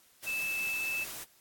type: tone in noise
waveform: sine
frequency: 2628 Hz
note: E7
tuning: 6 cents flat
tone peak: -31 dBFS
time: 0.26-1.05 s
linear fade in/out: 20 ms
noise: white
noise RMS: -42 dBFS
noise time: 0.22-1.25 s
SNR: +8 dB
effects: white hiss -63 dBFS RMS until 1.4 s + AAC 64 kbps